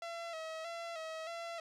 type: tone with vibrato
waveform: sawtooth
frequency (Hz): 658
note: E5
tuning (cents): -3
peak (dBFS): -37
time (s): 0.02-1.6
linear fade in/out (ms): 2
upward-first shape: square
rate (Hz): 1.6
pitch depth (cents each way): 47
effects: low-pass 6000 Hz 12 dB/octave + 13-bit